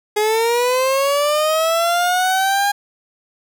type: linear sweep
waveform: 30% pulse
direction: up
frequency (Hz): 416.8 to 815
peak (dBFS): -12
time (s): 0.16-2.72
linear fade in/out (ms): 10
effects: none